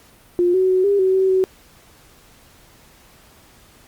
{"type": "tone with pitch steps", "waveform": "sine", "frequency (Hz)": [352.8, 374.3, 371.6, 402, 377, 380.6, 376.2], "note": ["F4", "F#4", "F#4", "G4", "F#4", "F#4", "F#4"], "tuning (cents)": [18, 20, 7, 44, 32, 49, 29], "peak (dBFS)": -13, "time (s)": [0.39, 1.44], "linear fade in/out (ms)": 0, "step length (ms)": 150, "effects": ["pink hiss -50 dBFS RMS until 3.87 s", "Opus 48 kbps"]}